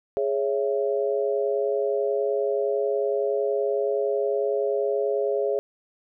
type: chord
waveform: sine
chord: C# minor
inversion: second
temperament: just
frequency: 415.8 / 554.4 / 665.2 Hz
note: G#4 / C#5 / E5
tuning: +2 / 0 / +16 cents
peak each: -24 / -26 / -30 dBFS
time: 0.17-5.59 s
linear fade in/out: 0 ms
effects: none